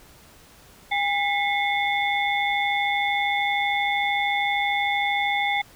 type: tone cluster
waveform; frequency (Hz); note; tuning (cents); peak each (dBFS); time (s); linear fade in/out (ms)
sine; 809 / 2003 / 2156 / 3518; G#5 / B6 / C#7 / A7; -46 / +24 / -49 / -1; -24 / -30 / -25 / -30; 0.91-5.62; 10
effects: pink hiss -51 dBFS RMS until 5.75 s